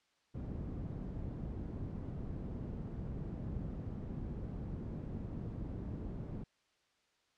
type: low-pass noise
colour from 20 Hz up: white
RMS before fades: -42 dBFS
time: 0.34-6.44 s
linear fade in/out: 10 ms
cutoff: 180 Hz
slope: 12 dB/octave
effects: white hiss -75 dBFS RMS until 7.37 s + low-pass 5000 Hz 12 dB/octave